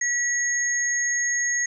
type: tone pair together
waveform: sine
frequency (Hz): 1937 / 6559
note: B6 / G#8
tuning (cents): -34 / -23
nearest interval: octave + major sixth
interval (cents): 2111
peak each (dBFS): -24 / -24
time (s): 0.01-1.66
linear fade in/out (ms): 5
effects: none